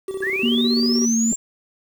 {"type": "tone with tremolo", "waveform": "triangle", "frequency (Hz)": 384.1, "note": "G4", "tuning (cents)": -35, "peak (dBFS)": -21, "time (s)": [0.08, 1.06], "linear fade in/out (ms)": 5, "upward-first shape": "square", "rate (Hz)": 16, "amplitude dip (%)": 60}
{"type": "linear sweep", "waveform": "sine", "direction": "up", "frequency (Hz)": [1625, 7459], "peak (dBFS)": -21, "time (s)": [0.22, 1.36], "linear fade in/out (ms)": 10}
{"type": "tone with pitch glide", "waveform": "sine", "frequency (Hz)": [236.9, 227.1], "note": ["A#3", "A#3"], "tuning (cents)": [28, -45], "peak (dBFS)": -17, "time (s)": [0.43, 1.32], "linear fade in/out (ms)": 5, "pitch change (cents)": -73, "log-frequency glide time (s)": [1.03, 1.14]}
{"type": "clicks", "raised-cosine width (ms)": 2, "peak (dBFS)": -22, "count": 2, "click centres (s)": [1.326, 1.331]}
{"effects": ["7-bit"]}